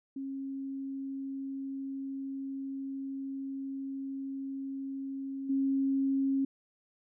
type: tone with level steps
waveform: sine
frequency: 271.3 Hz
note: C#4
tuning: 37 cents flat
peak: -35 / -26 dBFS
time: 0.16-6.45 s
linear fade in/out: 5 ms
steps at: 5.49 s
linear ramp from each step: 10 ms
effects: none